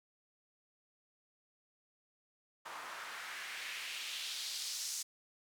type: noise with band-pass filter sweep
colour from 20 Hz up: white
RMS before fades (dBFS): -43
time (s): 2.65-5.03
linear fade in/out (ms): 10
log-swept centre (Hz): 1000 to 6400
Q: 1.7
effects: none